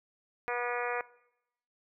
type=harmonic tone; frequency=242.6 Hz; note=B3; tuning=31 cents flat; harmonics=2 / 3 / 4 / 5 / 6 / 7 / 8 / 9 / 10; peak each=-36 / -38 / -39 / -40 / -41 / -41 / -42 / -43 / -43 dBFS; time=0.48-1.01 s; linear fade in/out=0 ms; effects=noise-tail reverb RT60 0.8 s tail -20 dB re dry